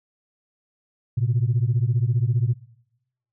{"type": "beating tone pair", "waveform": "sine", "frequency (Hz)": [113.6, 128.6], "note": ["A#2", "C3"], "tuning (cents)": [-44, -30], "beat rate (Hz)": 15, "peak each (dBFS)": [-20, -21], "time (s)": [1.17, 2.54], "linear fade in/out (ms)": 10, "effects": ["noise-tail reverb RT60 0.9 s tail -22 dB re dry", "tanh soft clip ceiling -13 dBFS"]}